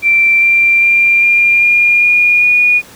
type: tone with pitch steps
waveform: sine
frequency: 2349 / 2365 / 2382 / 2398 / 2415 / 2432 / 2449 Hz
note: D7 / D7 / D7 / D7 / D7 / D#7 / D#7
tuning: 0 / +12 / +24 / +36 / +48 / -40 / -28 cents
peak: -6 dBFS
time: 0.02-2.82 s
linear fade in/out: 50 ms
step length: 400 ms
effects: pink hiss -37 dBFS RMS until 2.95 s + high-pass 80 Hz 12 dB/octave